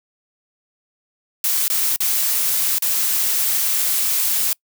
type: noise with dropouts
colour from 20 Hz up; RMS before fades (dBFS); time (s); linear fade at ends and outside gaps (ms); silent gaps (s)
blue; -19; 1.44-4.53; 1; 1.68-1.7 / 1.961-2.004 / 2.784-2.822
effects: noise-tail reverb RT60 0.1 s tail -26 dB re dry